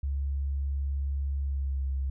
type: tone with pitch glide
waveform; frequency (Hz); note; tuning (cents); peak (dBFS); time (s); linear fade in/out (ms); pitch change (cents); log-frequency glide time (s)
sine; 69.4 to 67.35; C#2 to C#2; +3 to -49; -27; 0.03-2.1; 5; -52; 1.41-1.84
effects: none